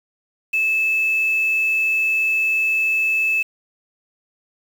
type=tone with quantisation; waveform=sine; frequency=2617 Hz; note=E7; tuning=13 cents flat; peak=-16 dBFS; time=0.53-3.43 s; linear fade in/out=10 ms; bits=6; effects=none